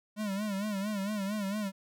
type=tone with vibrato; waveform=square; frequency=203.4 Hz; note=G#3; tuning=36 cents flat; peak=-32 dBFS; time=0.16-1.72 s; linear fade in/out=50 ms; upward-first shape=sine; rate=4.4 Hz; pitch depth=100 cents each way; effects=none